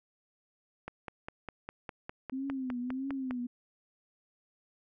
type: click train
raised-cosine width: 0.5 ms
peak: -24 dBFS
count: 13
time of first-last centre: 0.88-3.309 s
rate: 4.94 Hz
type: tone with vibrato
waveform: sine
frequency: 259.1 Hz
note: C4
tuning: 17 cents flat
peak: -33 dBFS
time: 2.32-3.47 s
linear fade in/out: 10 ms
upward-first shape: triangle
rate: 1.6 Hz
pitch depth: 120 cents each way
effects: none